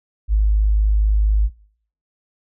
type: tone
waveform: sine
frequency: 52.2 Hz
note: G#1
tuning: 10 cents sharp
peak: -12 dBFS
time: 0.28-1.5 s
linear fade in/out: 50 ms
effects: noise-tail reverb RT60 0.6 s tail -23 dB re dry